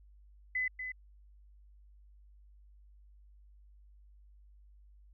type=tone with echo; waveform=sine; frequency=2014 Hz; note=B6; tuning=33 cents sharp; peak=-30 dBFS; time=0.55-0.68 s; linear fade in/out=5 ms; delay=240 ms; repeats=1; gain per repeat=-7 dB; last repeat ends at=0.92 s; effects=added 50 Hz sine -56 dBFS peak until 5.13 s